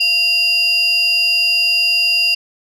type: tone pair together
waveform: sine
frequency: 2775 / 4864 Hz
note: F7 / D#8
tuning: -12 / -40 cents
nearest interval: minor seventh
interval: 972 cents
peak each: -13 dBFS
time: 0-2.35 s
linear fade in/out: 10 ms
effects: tanh soft clip ceiling -8 dBFS